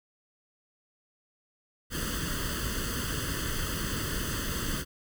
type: noise with comb filter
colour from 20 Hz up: pink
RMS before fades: -32 dBFS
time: 1.9-4.85 s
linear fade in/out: 50 ms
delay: 0.64 ms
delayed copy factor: +0.95
effects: none